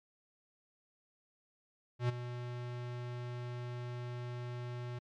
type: tone with ADSR envelope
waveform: square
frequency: 122.1 Hz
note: B2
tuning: 19 cents flat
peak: -28 dBFS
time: 1.99-4.99 s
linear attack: 100 ms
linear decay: 15 ms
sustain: -12 dB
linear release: 8 ms
effects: low-pass 4000 Hz 12 dB/octave + MP3 96 kbps